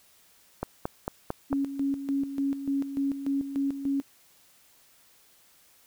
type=click train; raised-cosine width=1 ms; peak=-15 dBFS; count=5; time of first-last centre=0.63-1.529 s; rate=4.45 Hz
type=tone with tremolo; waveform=sine; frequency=276.7 Hz; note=C#4; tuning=3 cents flat; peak=-24 dBFS; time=1.5-4.02 s; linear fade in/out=20 ms; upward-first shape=square; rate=3.4 Hz; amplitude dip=65%
effects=white hiss -60 dBFS RMS until 5.86 s